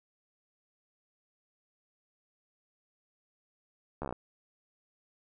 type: slowing click train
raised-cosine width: 1 ms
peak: -22 dBFS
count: 8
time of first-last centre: 4.02-4.126 s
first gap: 13 ms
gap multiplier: 1.05
effects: none